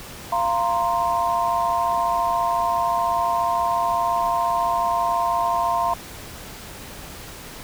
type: chord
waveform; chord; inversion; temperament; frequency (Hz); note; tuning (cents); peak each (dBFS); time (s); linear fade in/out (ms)
sine; F suspended fourth; none; equal with one note detuned; 691.2 / 932.3 / 1046.5; F5 / Bb5 / C6; -18 / 0 / 0; -23; 0.32-5.94; 5
effects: pink hiss -38 dBFS RMS until 7.63 s